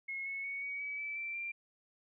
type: tone with pitch steps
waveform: sine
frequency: 2169 / 2197 / 2225 / 2253 / 2282 / 2311 / 2341 / 2371 Hz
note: C#7 / C#7 / C#7 / C#7 / C#7 / D7 / D7 / D7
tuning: -38 / -16 / +6 / +28 / +50 / -28 / -6 / +16 cents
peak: -37 dBFS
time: 0.08-1.52 s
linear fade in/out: 10 ms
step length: 180 ms
effects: none